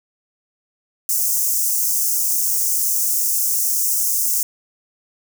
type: high-pass noise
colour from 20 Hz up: white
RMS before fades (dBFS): -19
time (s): 1.09-4.43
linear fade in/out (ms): 2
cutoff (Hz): 5700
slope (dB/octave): 48
effects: none